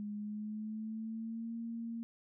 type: tone with pitch glide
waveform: sine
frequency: 207.7 to 230.5 Hz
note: G#3 to A#3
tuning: 0 to -19 cents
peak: -38 dBFS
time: 0-2.03 s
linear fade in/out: 0 ms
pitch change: +181 cents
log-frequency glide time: 0.15-1.55 s
effects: none